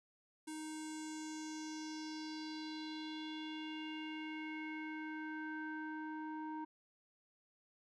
square tone with low-pass filter sweep, 311.1 Hz, D#4, in tune, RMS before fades -45 dBFS, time 0.47-6.65 s, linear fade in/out 10 ms, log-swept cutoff 9200 to 1100 Hz, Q 4.1, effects none

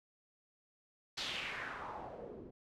white noise with low-pass filter sweep, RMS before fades -44 dBFS, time 1.17-2.51 s, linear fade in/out 10 ms, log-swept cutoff 4300 to 300 Hz, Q 2.8, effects none

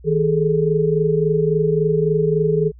sine tone cluster, 160.2 / 413.5 / 437.1 Hz, E3 / G#4 / A4, -49 / -8 / -11 cents, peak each -19 dBFS, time 0.04-2.72 s, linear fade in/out 50 ms, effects added 60 Hz sine -40 dBFS peak until 2.79 s

